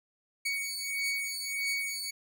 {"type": "beating tone pair", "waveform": "sawtooth", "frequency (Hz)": [2237, 2238.6], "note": ["C#7", "C#7"], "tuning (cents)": [15, 16], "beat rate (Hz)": 1.6, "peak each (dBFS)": -31, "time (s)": [0.45, 2.11], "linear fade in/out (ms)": 10, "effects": []}